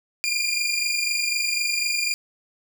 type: tone pair together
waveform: 20% pulse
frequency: 2393 / 2417 Hz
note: D7 / D7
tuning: +32 / +49 cents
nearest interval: unison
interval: 17 cents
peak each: -20 dBFS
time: 0.24-2.14 s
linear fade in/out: 0 ms
effects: none